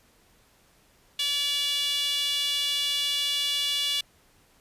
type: tone with high-pass filter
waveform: sawtooth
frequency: 574 Hz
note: D5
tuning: 40 cents flat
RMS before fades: -27 dBFS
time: 1.19-4.01 s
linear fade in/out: 5 ms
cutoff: 3200 Hz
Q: 6.8
effects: pink hiss -61 dBFS RMS until 4.6 s + resampled to 32000 Hz